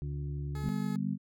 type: harmonic tone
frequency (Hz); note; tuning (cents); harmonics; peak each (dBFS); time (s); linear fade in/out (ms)
71.7; D2; -41; 1 / 2 / 4 / 5; -38 / -35 / -49 / -50; 0.02-0.69; 0
type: tone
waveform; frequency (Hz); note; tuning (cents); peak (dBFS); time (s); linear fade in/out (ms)
15% pulse; 426.6; G#4; +46; -38; 0.55-0.96; 2
type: chord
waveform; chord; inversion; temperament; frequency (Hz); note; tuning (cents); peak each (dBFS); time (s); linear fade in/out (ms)
sine; G major; second; just; 147 / 196 / 245; D3 / G3 / B3; +2 / 0 / -14; -36 / -32 / -36; 0.62-1.18; 50
effects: none